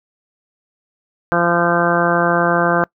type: harmonic tone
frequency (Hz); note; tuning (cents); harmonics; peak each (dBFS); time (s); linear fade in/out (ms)
172.1; F3; -25; 1 / 2 / 3 / 4 / 5 / 6 / 7 / 8 / 9; -21 / -21 / -20 / -20 / -25 / -24 / -22 / -24 / -20; 1.32-2.84; 0
effects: noise-tail reverb RT60 0.1 s tail -25 dB re dry